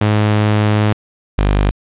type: tone pair in turn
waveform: sawtooth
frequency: 105.7 / 50 Hz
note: G#2 / G1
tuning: +31 / +35 cents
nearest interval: octave + minor second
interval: 1296 cents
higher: first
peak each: -7 dBFS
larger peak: neither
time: 0.01-0.93 / 1.38-1.71 s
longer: first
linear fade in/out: 5 ms
effects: resampled to 8000 Hz + 7-bit